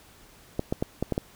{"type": "clicks", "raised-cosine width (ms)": 2, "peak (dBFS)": -12, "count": 6, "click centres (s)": [0.594, 0.725, 0.825, 1.026, 1.123, 1.179], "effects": ["pink hiss -54 dBFS RMS until 1.35 s"]}